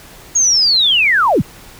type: linear sweep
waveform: sine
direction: down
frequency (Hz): 6670 to 72.2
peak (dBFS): -9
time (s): 0.35-1.42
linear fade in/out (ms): 10
effects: pink hiss -39 dBFS RMS until 1.79 s